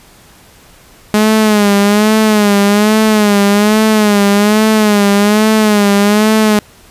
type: tone with vibrato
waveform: sawtooth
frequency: 209.4 Hz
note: G#3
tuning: 15 cents sharp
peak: -3 dBFS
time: 1.14-6.59 s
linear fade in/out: 0 ms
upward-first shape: sine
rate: 1.2 Hz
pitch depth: 73 cents each way
effects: pink hiss -42 dBFS RMS until 6.9 s + resampled to 32000 Hz